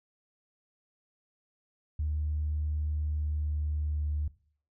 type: tone with pitch glide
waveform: sine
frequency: 75.7 to 74.74 Hz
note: D#2 to D2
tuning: -47 to +31 cents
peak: -27 dBFS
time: 1.99-4.28 s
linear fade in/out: 5 ms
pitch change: -22 cents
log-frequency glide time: 2.94-4.13 s
effects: noise-tail reverb RT60 0.5 s tail -20 dB re dry + tanh soft clip ceiling -23 dBFS